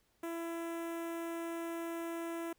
sawtooth tone with notch filter, 334.6 Hz, E4, 26 cents sharp, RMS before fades -40 dBFS, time 0.23-2.53 s, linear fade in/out 5 ms, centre 4500 Hz, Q 0.68, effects pink hiss -74 dBFS RMS until 2.58 s

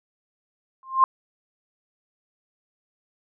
sine tone with exponential growth, 1056 Hz, C6, 16 cents sharp, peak -9 dBFS, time 0.83-1.04 s, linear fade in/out 1 ms, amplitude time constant 45 ms, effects none

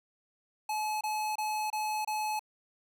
square tone bursts, 856 Hz, A5, 48 cents flat, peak -31 dBFS, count 5, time 0.69-2.394 s, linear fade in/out 5 ms, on 320 ms, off 26 ms, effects none

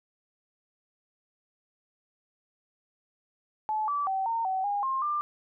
sine tone with pitch steps, 862 / 1156 / 768 / 915 / 758 / 814 / 1063 / 1191 Hz, A5 / D6 / G5 / A#5 / F#5 / G#5 / C6 / D6, -36 / -28 / -36 / -32 / +42 / -35 / +27 / +24 cents, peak -26 dBFS, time 3.69-5.21 s, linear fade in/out 0 ms, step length 190 ms, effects none

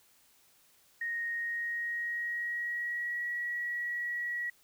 sine tone with pitch glide, 1864.7 to 1921.6 Hz, A#6 to B6, 0 to -48 cents, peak -32 dBFS, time 1.01-4.5 s, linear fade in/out 5 ms, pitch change +52 cents, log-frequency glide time 1.32-3.26 s, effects white hiss -65 dBFS RMS until 4.63 s

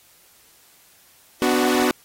sawtooth chord, B minor, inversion none, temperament equal with one note detuned, 248.8 / 293.7 / 370 Hz, B3 / D4 / F#4, +13 / 0 / 0 cents, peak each -17 / -19 / -17 dBFS, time 1.42-1.91 s, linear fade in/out 0 ms, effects white hiss -54 dBFS RMS until 2.04 s + AAC 48 kbps

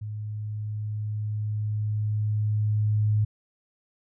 sine tone with level ramp, 106.2 Hz, G#2, 39 cents sharp, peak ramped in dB -31 to -19 dBFS, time 0.01-3.25 s, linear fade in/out 10 ms, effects none

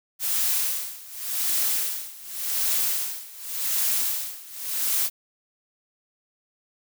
blue noise with tremolo, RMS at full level -23 dBFS, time 0.19-5.1 s, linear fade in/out 50 ms, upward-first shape sine, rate 0.88 Hz, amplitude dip 90%, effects none

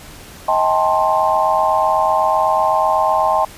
sine chord, A half-diminished seventh, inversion second, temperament just, 633.6 / 792 / 880 / 1056 Hz, Eb5 / G5 / A5 / C6, +31 / +18 / 0 / +16 cents, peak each -18 dBFS, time 0.48-3.45 s, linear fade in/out 5 ms, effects pink hiss -38 dBFS RMS until 3.57 s + resampled to 32000 Hz

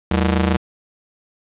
sawtooth ring-modulated tone, 134.1 Hz, C3, 43 cents sharp, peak -8 dBFS, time 0.11-0.57 s, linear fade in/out 5 ms, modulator 53.5 Hz, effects resampled to 8000 Hz + 7-bit

